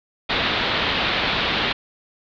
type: low-pass noise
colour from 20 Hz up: white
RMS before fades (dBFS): -22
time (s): 0.29-1.73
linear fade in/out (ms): 10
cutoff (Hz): 4000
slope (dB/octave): 48
effects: none